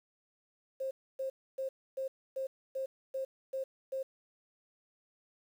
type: tone bursts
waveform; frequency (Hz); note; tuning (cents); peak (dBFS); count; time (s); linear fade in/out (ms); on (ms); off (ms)
sine; 532; C5; +29; -33; 9; 0.8-4.03; 10; 110; 280
effects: 10-bit